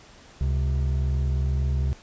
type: tone pair together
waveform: triangle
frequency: 69.91 / 132.1 Hz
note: C#2 / C3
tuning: +15 / +17 cents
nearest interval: major seventh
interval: 1102 cents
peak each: -20 / -26 dBFS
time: 0.41-1.93 s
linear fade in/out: 0 ms
effects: pink hiss -50 dBFS RMS until 2.02 s + resampled to 16000 Hz